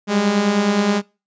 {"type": "beating tone pair", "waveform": "sawtooth", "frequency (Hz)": [196, 205.7], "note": ["G3", "G#3"], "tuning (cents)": [0, -16], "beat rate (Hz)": 9.7, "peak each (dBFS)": [-19, -12], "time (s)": [0.07, 1.02], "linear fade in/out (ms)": 50, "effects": ["noise-tail reverb RT60 0.3 s tail -24 dB re dry", "resampled to 16000 Hz"]}